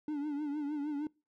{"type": "tone with vibrato", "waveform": "triangle", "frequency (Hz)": 293.7, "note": "D4", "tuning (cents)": 0, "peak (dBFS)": -31, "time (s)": [0.08, 1.07], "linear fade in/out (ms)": 2, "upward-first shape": "triangle", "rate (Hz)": 6.5, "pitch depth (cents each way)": 88, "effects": ["noise-tail reverb RT60 0.3 s tail -25 dB re dry"]}